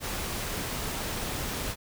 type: noise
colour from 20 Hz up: pink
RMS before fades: -33 dBFS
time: 0-1.76 s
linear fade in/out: 50 ms
effects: none